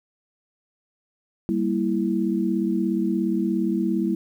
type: chord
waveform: sine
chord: E diminished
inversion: first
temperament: equal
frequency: 196 / 233.1 / 329.6 Hz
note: G3 / Bb3 / E4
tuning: 0 / 0 / 0 cents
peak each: -24 / -26 / -24 dBFS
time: 1.49-4.15 s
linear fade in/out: 0 ms
effects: 9-bit